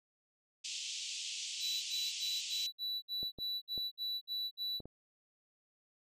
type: band-pass noise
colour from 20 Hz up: pink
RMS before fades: -42 dBFS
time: 0.64-2.67 s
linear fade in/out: 10 ms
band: 2700 to 7600 Hz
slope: 48 dB/octave
type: tone bursts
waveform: triangle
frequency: 3951 Hz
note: B7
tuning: in tune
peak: -34 dBFS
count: 11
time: 1.59-4.81 s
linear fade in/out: 50 ms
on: 240 ms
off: 58 ms
type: clicks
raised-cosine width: 2 ms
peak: -35 dBFS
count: 5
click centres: 3.23 / 3.387 / 3.778 / 4.803 / 4.856 s
effects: none